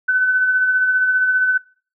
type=tone with tremolo; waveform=sine; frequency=1510 Hz; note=F#6; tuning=35 cents sharp; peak=-12 dBFS; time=0.08-1.58 s; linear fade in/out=10 ms; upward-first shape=sine; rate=15 Hz; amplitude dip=40%; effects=noise-tail reverb RT60 0.4 s tail -21 dB re dry